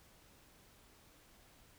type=silence; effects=pink hiss -64 dBFS RMS until 1.78 s